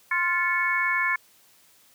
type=harmonic tone with a mistuned harmonic; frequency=349.2 Hz; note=F4; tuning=in tune; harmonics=3 / 4 / 5 / 6; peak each=-28 / -32 / -25 / -26 dBFS; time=0.11-1.16 s; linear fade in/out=5 ms; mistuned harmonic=6; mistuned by=+90 cents; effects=white hiss -58 dBFS RMS until 1.94 s + high-pass 80 Hz 12 dB/octave